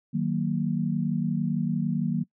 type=chord; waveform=sine; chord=D# minor; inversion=none; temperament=just; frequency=155.56 / 186.68 / 233.3 Hz; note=D#3 / F#3 / A#3; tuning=0 / +16 / +2 cents; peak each=-28 dBFS; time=0.13-2.24 s; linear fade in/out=20 ms; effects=noise-tail reverb RT60 0.1 s tail -23 dB re dry

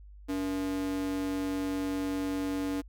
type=tone with high-pass filter; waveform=square; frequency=95 Hz; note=F#2; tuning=46 cents sharp; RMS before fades=-32 dBFS; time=0.28-2.82 s; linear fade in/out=20 ms; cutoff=290 Hz; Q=3.1; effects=added 50 Hz sine -47 dBFS peak until 2.88 s

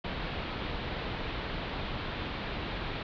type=low-pass noise; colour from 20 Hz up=pink; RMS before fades=-36 dBFS; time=0.04-3.03 s; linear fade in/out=5 ms; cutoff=4100 Hz; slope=48 dB/octave; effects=none

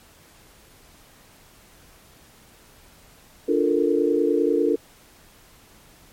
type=chord; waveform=sine; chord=Bb major seventh; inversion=first; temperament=equal with one note detuned; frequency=293.7 / 349.2 / 436.2 / 466.2 Hz; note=D4 / F4 / A4 / Bb4; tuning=0 / 0 / -15 / 0 cents; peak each=-23 dBFS; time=3.48-4.76 s; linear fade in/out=10 ms; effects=pink hiss -52 dBFS RMS until 6.12 s + MP3 64 kbps

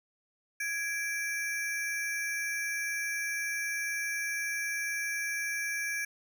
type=ring-modulated tone; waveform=square; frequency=1997 Hz; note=B6; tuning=19 cents sharp; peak=-29 dBFS; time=0.6-6.05 s; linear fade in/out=5 ms; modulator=334 Hz; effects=none

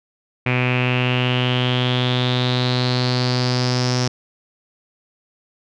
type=tone with low-pass filter sweep; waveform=sawtooth; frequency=125.2 Hz; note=B2; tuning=24 cents sharp; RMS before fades=-19 dBFS; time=0.46-4.08 s; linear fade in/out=5 ms; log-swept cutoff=2400 to 5500 Hz; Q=6.7; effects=none

